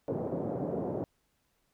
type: band-pass noise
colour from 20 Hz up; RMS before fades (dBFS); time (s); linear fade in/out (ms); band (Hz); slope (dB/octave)
white; -34; 0.08-1.04; 0; 110 to 580; 24
effects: pink hiss -75 dBFS RMS until 1.73 s